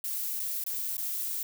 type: noise with dropouts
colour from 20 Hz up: violet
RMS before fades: -33 dBFS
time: 0.04-1.43 s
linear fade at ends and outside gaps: 2 ms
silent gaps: 0.395-0.399 / 0.639-0.664 / 0.969-0.979 s
effects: none